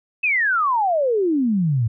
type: exponential sweep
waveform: sine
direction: down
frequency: 2637 to 106.6 Hz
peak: -16 dBFS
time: 0.23-1.88 s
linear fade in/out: 10 ms
effects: none